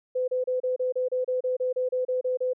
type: tone bursts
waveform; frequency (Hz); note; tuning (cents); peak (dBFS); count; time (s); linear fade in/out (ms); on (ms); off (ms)
sine; 507; B4; +45; -23; 15; 0.15-2.534; 10; 130; 31
effects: none